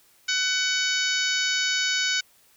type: harmonic tone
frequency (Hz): 750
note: F#5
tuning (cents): +23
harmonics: 2 / 3 / 4 / 5 / 6 / 7 / 8 / 9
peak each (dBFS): -27 / -29 / -30 / -31 / -32 / -32 / -33 / -34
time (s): 0.28-2.21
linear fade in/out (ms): 10
effects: white hiss -59 dBFS RMS until 2.56 s